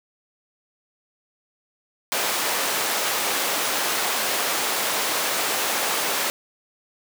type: high-pass noise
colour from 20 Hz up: pink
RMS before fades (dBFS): -24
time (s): 2.12-6.3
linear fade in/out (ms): 0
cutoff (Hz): 520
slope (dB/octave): 12
effects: none